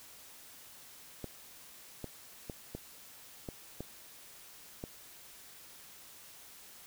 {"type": "clicks", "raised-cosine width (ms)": 2, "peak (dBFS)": -26, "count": 7, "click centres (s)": [1.243, 2.043, 2.498, 2.75, 3.488, 3.806, 4.839], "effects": ["white hiss -54 dBFS RMS until 6.86 s"]}